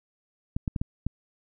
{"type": "clicks", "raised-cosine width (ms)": 5, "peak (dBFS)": -15, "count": 5, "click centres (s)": [0.565, 0.678, 0.762, 0.815, 1.066], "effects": []}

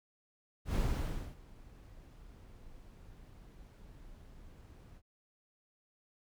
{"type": "noise with ADSR envelope", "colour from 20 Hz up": "brown", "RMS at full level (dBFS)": -30, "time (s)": [0.65, 5.02], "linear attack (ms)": 100, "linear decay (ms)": 600, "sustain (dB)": -24, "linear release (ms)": 55, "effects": []}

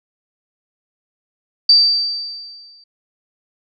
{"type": "tone with exponential decay", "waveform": "sine", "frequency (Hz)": 4649, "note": "D8", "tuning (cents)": -18, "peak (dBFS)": -5, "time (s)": [1.69, 2.84], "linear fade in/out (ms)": 5, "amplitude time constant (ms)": 250, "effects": []}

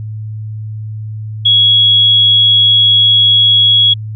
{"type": "tone", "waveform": "sine", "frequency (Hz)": 3335, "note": "G#7", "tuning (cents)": 7, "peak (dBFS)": -5, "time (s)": [1.45, 3.94], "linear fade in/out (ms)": 10, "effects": ["added 108 Hz sine -20 dBFS peak until 4.15 s"]}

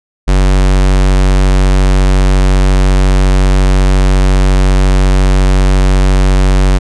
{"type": "tone", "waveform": "square", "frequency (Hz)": 47.21, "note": "F#1", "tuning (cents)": 36, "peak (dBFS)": -6, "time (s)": [0.27, 6.79], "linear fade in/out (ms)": 20, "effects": ["resampled to 22050 Hz"]}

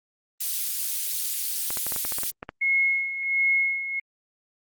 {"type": "high-pass noise", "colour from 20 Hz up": "white", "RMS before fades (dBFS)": -28, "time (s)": [0.4, 2.31], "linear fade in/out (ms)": 10, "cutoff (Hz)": 4000, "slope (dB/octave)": 12}
{"type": "clicks", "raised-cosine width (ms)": 0.5, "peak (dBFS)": -18, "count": 11, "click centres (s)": [1.705, 1.772, 1.866, 1.922, 1.962, 2.05, 2.122, 2.185, 2.234, 2.429, 2.491]}
{"type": "tone with tremolo", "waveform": "sine", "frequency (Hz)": 2169, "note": "C#7", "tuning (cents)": -38, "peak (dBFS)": -18, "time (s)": [2.61, 4], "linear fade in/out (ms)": 10, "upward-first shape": "sine", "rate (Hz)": 1.4, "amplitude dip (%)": 70}
{"effects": ["Opus 24 kbps"]}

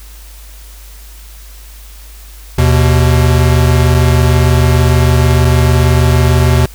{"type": "tone pair together", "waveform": "square", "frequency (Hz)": [78.77, 125.3], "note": ["D#2", "B2"], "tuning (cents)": [22, 25], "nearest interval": "minor sixth", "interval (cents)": 803, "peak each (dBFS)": -10, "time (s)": [2.58, 6.66], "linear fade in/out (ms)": 5, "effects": ["added 51 Hz sine -31 dBFS peak until 6.74 s", "white hiss -39 dBFS RMS until 6.74 s"]}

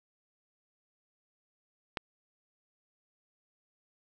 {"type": "click", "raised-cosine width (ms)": 0.3, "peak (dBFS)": -16, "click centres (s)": 1.972, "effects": []}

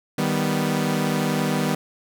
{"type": "chord", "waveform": "sawtooth", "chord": "Eb augmented", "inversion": "none", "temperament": "equal", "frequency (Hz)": [155.56, 196, 246.9], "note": ["Eb3", "G3", "B3"], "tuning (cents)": [0, 0, 0], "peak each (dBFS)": -21, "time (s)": [0.18, 1.75], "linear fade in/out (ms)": 5, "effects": []}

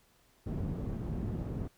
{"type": "low-pass noise", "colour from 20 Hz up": "white", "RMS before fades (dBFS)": -36, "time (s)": [0.46, 1.68], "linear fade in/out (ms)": 10, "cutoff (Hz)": 190, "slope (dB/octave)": 12, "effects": ["pink hiss -67 dBFS RMS until 1.77 s"]}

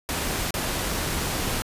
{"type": "noise with dropouts", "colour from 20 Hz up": "pink", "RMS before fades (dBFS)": -27, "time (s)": [0.09, 1.62], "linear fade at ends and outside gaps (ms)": 0, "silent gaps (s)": [0.507, 0.541], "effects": ["resampled to 32000 Hz"]}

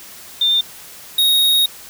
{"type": "tone pair in turn", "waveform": ["sine", "square"], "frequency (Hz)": [3604, 3755], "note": ["A7", "A#7"], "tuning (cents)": [41, 12], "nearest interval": "minor second", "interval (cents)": 71, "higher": "second", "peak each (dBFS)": -12, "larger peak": "neither", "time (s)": [[0.41, 0.61], [1.18, 1.66]], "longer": "second", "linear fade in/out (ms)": 5, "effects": ["white hiss -38 dBFS RMS until 1.89 s"]}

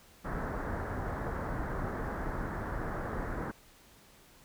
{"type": "low-pass noise", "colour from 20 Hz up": "pink", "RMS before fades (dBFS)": -36, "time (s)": [0.24, 3.52], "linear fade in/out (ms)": 20, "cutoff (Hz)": 1800, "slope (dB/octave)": 48, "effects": ["pink hiss -59 dBFS RMS until 4.44 s"]}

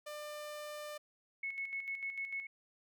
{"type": "tone", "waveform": "sawtooth", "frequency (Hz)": 597, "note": "D5", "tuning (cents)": 28, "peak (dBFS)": -39, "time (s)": [0.06, 0.98], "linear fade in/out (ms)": 10}
{"type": "tone with tremolo", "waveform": "sine", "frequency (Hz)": 2196, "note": "C#7", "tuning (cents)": -17, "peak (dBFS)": -36, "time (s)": [1.43, 2.47], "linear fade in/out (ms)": 5, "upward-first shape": "square", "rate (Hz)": 6.7, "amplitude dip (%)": 55}
{"effects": []}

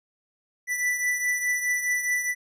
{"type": "beating tone pair", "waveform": "square", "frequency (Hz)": [1975.5, 1980.3], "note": ["B6", "B6"], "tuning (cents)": [0, 4], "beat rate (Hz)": 4.8, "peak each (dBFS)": [-25, -32], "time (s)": [0.67, 2.35], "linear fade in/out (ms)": 50, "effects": ["resampled to 32000 Hz"]}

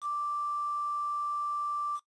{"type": "tone with quantisation", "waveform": "sine", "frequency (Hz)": 1174.7, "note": "D6", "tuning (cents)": 0, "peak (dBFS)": -30, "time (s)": [0.01, 2], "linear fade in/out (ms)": 50, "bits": 8, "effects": ["noise-tail reverb RT60 0.1 s tail -17 dB re dry", "resampled to 22050 Hz"]}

